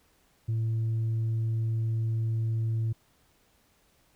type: tone with tanh clipping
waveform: sine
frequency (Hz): 112.5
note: A2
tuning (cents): +39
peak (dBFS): -26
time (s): 0.48-2.93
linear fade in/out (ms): 10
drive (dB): 1
effects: pink hiss -66 dBFS RMS until 4.15 s